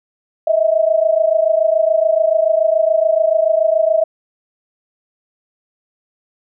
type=tone pair together; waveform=sine; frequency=630 / 657 Hz; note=D#5 / E5; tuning=+21 / -6 cents; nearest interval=minor second; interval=73 cents; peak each=-14 dBFS; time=0.47-4.04 s; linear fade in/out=5 ms; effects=none